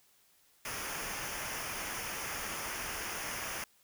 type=noise with comb filter; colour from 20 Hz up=pink; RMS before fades=-39 dBFS; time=0.65-3.64 s; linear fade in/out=2 ms; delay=0.25 ms; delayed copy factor=-0.7; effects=white hiss -67 dBFS RMS until 3.83 s